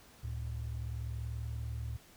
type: tone pair together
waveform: sine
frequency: 71.56 / 112.1 Hz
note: D2 / A2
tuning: -44 / +33 cents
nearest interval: minor sixth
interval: 777 cents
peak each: -38 / -38 dBFS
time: 0.23-1.97 s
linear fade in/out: 10 ms
effects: tanh soft clip ceiling -29 dBFS + pink hiss -59 dBFS RMS until 2.16 s